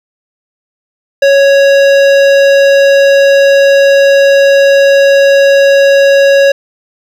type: tone with hard clipping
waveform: sine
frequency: 554.4 Hz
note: C#5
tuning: in tune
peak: -5 dBFS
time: 1.22-6.52 s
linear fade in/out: 5 ms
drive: 15 dB
effects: none